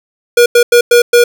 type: tone bursts at uneven times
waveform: square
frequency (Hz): 479.4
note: A#4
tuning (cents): +48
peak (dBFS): -4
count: 5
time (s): 0.37-0.46 / 0.55-0.63 / 0.72-0.81 / 0.91-1.02 / 1.13-1.24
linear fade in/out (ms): 5
effects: none